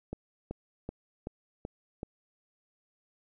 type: click train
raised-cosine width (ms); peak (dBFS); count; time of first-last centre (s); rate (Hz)
2; -23; 6; 0.13-2.031; 2.63
effects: none